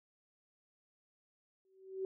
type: tone with exponential growth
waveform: sine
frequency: 381.1 Hz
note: G4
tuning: 49 cents flat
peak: -33 dBFS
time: 1.65-2.05 s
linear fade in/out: 1 ms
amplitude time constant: 85 ms
effects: none